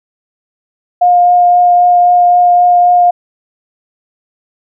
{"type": "tone with vibrato", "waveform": "sine", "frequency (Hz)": 710, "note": "F5", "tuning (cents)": 28, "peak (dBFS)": -4, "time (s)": [1.01, 3.11], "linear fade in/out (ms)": 10, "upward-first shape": "triangle", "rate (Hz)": 3.8, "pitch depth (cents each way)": 10, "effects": []}